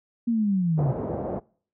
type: linear sweep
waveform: sine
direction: down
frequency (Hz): 238.8 to 130.4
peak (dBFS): -20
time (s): 0.27-0.92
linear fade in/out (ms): 10
type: low-pass noise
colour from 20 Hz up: white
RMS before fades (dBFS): -30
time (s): 0.77-1.4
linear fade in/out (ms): 20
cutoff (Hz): 670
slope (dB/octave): 24
effects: noise-tail reverb RT60 0.5 s tail -25 dB re dry + high-pass 60 Hz 12 dB/octave